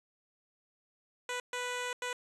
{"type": "tone bursts at uneven times", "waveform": "10% pulse", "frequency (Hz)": 493.9, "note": "B4", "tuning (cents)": 0, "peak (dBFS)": -26, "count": 3, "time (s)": [[1.29, 1.4], [1.53, 1.93], [2.02, 2.13]], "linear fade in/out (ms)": 2, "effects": ["resampled to 24000 Hz"]}